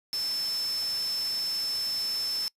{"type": "tone in noise", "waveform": "sine", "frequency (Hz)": 5280, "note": "E8", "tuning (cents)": 2, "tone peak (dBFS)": -28, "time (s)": [0.13, 2.48], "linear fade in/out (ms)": 0, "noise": "white", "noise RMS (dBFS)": -40, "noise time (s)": [0.13, 2.48], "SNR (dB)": 9, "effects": ["noise-tail reverb RT60 0.1 s tail -24 dB re dry", "resampled to 32000 Hz"]}